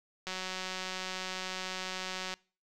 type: click train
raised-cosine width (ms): 0.2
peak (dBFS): -20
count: 386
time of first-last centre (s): 0.27-2.34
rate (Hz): 186
effects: noise-tail reverb RT60 0.4 s tail -25 dB re dry